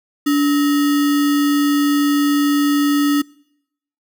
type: tone with sample-and-hold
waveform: sine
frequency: 288.9 Hz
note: D4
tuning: 28 cents flat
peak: -12 dBFS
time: 0.26-3.22 s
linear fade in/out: 10 ms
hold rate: 1575 Hz
effects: noise-tail reverb RT60 0.8 s tail -25 dB re dry